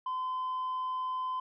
sine tone, 1024 Hz, C6, 38 cents flat, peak -29 dBFS, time 0.06-1.4 s, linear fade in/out 5 ms, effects tanh soft clip ceiling -30 dBFS

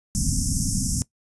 pink band-stop noise, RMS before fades -23 dBFS, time 0.15-1.02 s, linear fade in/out 0 ms, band 270 to 5300 Hz, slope 96 dB/octave, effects noise-tail reverb RT60 0.1 s tail -19 dB re dry + resampled to 24000 Hz

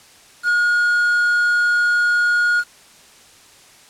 triangle tone with quantisation, 1437 Hz, F6, 49 cents sharp, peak -12 dBFS, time 0.43-2.64 s, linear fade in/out 50 ms, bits 6, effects white hiss -47 dBFS RMS until 3.89 s + low-pass 9000 Hz 12 dB/octave

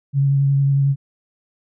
sine tone with vibrato, 138.8 Hz, C#3, 3 cents sharp, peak -13 dBFS, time 0.13-0.96 s, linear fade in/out 50 ms, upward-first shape triangle, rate 11 Hz, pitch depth 19 cents each way, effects none

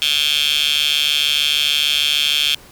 15% pulse tone with high-pass filter, 146.6 Hz, D3, 3 cents flat, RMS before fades -17 dBFS, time 0.02-2.55 s, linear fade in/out 0 ms, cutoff 3100 Hz, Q 8.5, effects pink hiss -44 dBFS RMS until 2.71 s

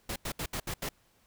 pink noise bursts at uneven times, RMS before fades -35 dBFS, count 6, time 0.09-0.16 / 0.25-0.32 / 0.39-0.46 / 0.53-0.6 / 0.67-0.74 / 0.82-0.89 s, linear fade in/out 5 ms, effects pink hiss -67 dBFS RMS until 1.26 s

